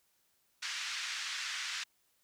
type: band-pass noise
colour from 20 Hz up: pink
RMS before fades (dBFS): -39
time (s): 0.62-1.84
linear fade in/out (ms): 10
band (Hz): 1500 to 6400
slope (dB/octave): 24
effects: white hiss -74 dBFS RMS until 2.23 s